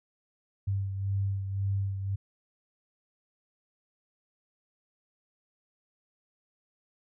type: beating tone pair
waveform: sine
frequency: 98 / 99.9 Hz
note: G2 / G2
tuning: 0 / +33 cents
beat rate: 1.9 Hz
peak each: -28 / -37 dBFS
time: 0.67-2.16 s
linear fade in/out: 10 ms
effects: none